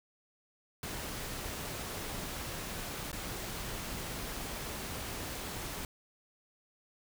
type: noise with dropouts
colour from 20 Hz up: pink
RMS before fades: -40 dBFS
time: 0.83-5.85 s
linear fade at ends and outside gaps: 1 ms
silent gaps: 3.116-3.129 s
effects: none